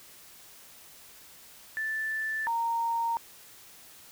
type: tone pair in turn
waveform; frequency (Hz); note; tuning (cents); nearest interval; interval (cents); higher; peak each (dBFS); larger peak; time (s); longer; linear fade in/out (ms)
sine; 1760 / 925.1; A6 / A#5; 0 / -13; major seventh; 1113; first; -29 / -26; second; 1.77-2.47 / 2.47-3.17; neither; 0
effects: white hiss -52 dBFS RMS until 4.11 s